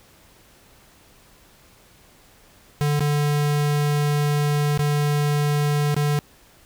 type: tone with dropouts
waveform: square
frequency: 146.83 Hz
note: D3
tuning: in tune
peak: -19 dBFS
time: 2.81-6.19 s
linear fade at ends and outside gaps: 0 ms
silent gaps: 2.994-3.006 / 4.775-4.792 / 5.944-5.965 s
effects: pink hiss -53 dBFS RMS until 6.65 s